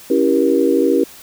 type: chord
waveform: sine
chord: C# diminished seventh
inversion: none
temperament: equal with one note detuned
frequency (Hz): 277.2 / 329.6 / 392 / 476.8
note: C#4 / E4 / G4 / Bb4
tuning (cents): 0 / 0 / 0 / +39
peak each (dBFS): -17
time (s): 0.1-1.04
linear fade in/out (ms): 5
effects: white hiss -40 dBFS RMS until 1.22 s